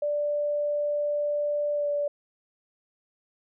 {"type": "tone with pitch glide", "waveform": "sine", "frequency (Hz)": [587.3, 580.6], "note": ["D5", "D5"], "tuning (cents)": [0, -20], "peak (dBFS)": -24, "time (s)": [0.02, 2.08], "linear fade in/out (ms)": 5, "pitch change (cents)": -20, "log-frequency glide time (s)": [1.74, 1.88], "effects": []}